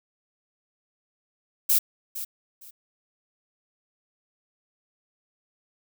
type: noise with echo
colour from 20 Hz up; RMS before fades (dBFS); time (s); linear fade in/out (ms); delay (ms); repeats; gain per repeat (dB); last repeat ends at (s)
violet; -20; 1.69-1.79; 10; 460; 2; -13; 2.71
effects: none